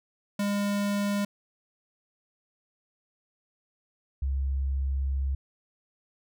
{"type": "tone pair in turn", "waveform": ["square", "sine"], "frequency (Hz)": [202.9, 67.71], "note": ["G#3", "C#2"], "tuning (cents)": [-40, -40], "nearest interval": "octave + perfect fifth", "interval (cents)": 1900, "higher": "first", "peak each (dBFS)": [-26, -25], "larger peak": "second", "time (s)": [[0.39, 1.25], [4.22, 5.35]], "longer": "second", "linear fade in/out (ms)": 5, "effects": []}